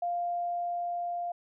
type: tone with level ramp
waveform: sine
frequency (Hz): 698.5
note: F5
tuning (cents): 0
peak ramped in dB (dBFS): -28 to -31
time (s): 0.02-1.32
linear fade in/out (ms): 5
effects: none